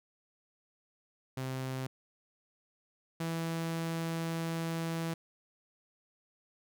sawtooth tone pair in turn, 130.81 / 164.81 Hz, C3 / E3, 0 / 0 cents, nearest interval major third, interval 400 cents, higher second, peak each -31 / -29 dBFS, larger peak second, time 1.37-1.87 / 3.2-5.14 s, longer second, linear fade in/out 5 ms, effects none

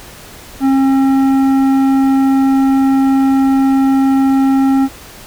sine tone with tanh clipping, 269.3 Hz, C#4, 50 cents flat, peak -10 dBFS, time 0.6-4.89 s, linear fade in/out 50 ms, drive 11 dB, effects pink hiss -35 dBFS RMS until 5.26 s

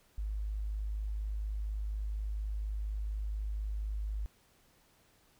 sine tone, 52.1 Hz, G#1, 6 cents sharp, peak -33 dBFS, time 0.18-4.26 s, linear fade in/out 0 ms, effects pink hiss -67 dBFS RMS until 5.39 s

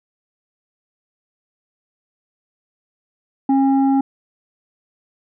sine tone pair together, 271.3 / 813 Hz, C#4 / G#5, -37 / -37 cents, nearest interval octave + perfect fifth, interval 1900 cents, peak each -12 / -19 dBFS, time 3.49-4.01 s, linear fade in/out 5 ms, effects tanh soft clip ceiling -7 dBFS

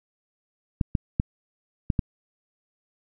clicks, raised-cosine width 5 ms, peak -9 dBFS, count 5, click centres 0.812 / 0.952 / 1.199 / 1.902 / 1.992 s, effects none

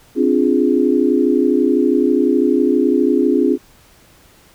sine chord, D half-diminished seventh, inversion third, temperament equal, 261.6 / 293.7 / 349.2 / 415.3 Hz, C4 / D4 / F4 / Ab4, 0 / 0 / 0 / 0 cents, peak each -16 / -17 / -17 / -18 dBFS, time 0.15-3.58 s, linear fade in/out 50 ms, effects pink hiss -49 dBFS RMS until 4.54 s

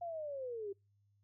sine linear sweep, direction down, 706 to 385 Hz, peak -39 dBFS, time 0.01-0.73 s, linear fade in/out 10 ms, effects noise-tail reverb RT60 0.2 s tail -24 dB re dry + added 101 Hz sine -70 dBFS peak until 1.23 s

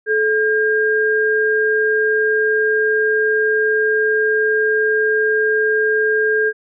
sine tone pair together, 432.6 / 1610 Hz, A4 / G6, -29 / +46 cents, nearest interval octave + major seventh, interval 2275 cents, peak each -16 dBFS, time 0.06-6.53 s, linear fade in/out 50 ms, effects none

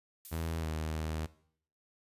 violet noise with exponential decay, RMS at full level -44 dBFS, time 0.25-0.99 s, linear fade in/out 0 ms, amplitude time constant 160 ms
sawtooth tone with pitch glide, 81.7 to 78.6 Hz, E2 to D#2, -15 to +18 cents, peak -30 dBFS, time 0.31-1.27 s, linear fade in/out 20 ms, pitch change -67 cents, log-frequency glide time 0.6-0.66 s
effects noise-tail reverb RT60 0.6 s tail -18 dB re dry + resampled to 32000 Hz

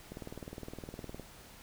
click train, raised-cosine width 2 ms, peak -29 dBFS, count 22, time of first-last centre 0.12-1.197 s, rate 19.5 Hz, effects pink hiss -54 dBFS RMS until 1.62 s

